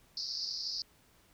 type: band-pass noise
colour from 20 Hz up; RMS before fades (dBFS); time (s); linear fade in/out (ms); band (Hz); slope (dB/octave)
white; -38; 0.17-0.82; 2; 4400 to 5300; 96
effects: pink hiss -65 dBFS RMS until 1.33 s